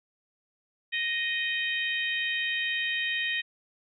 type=harmonic tone; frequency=622.3 Hz; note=D#5; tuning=in tune; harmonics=3 / 4 / 5 / 6; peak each=-30 / -32 / -34 / -36 dBFS; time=0.92-3.42 s; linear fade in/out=20 ms; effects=none